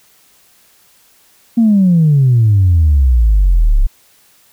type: exponential sweep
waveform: sine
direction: down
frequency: 236.7 to 32.34 Hz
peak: -5 dBFS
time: 1.57-3.87 s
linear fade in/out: 10 ms
effects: tanh soft clip ceiling -3 dBFS + white hiss -50 dBFS RMS until 4.52 s